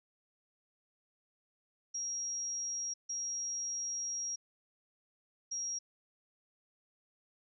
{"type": "tone bursts at uneven times", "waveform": "sine", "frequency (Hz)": 5640, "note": "F8", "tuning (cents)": 16, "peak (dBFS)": -35, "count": 3, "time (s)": [[1.94, 2.94], [3.09, 4.36], [5.51, 5.79]], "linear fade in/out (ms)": 10, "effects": []}